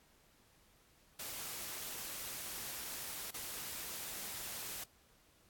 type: noise with dropouts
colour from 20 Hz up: white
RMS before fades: -44 dBFS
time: 1.19-4.84 s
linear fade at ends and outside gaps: 5 ms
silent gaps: 3.308-3.34 s
effects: pink hiss -68 dBFS RMS until 5.49 s + AAC 64 kbps